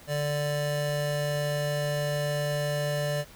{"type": "tone pair together", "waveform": "square", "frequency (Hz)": [146.83, 587.3], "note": ["D3", "D5"], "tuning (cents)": [0, 0], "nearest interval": "2 octaves", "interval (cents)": 2400, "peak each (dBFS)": [-30, -30], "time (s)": [0.07, 3.25], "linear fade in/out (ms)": 50, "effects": ["pink hiss -51 dBFS RMS until 3.35 s"]}